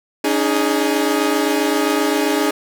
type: chord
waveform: sawtooth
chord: C# suspended second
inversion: none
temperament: equal with one note detuned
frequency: 283.5 / 311.1 / 415.3 Hz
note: C#4 / D#4 / G#4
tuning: +39 / 0 / 0 cents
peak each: -16 dBFS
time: 0.24-2.51 s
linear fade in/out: 5 ms
effects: none